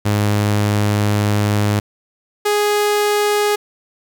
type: tone pair in turn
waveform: sawtooth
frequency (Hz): 103.83 / 415.3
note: G#2 / G#4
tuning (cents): 0 / 0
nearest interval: 2 octaves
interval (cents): 2400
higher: second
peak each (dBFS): -10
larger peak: neither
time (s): 0.05-1.8 / 2.45-3.56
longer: first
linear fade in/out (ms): 10
effects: 8-bit